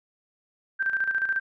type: tone with tremolo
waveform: sine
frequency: 1568 Hz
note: G6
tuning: in tune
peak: -21 dBFS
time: 0.79-1.4 s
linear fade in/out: 20 ms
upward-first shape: square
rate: 14 Hz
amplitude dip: 60%
effects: none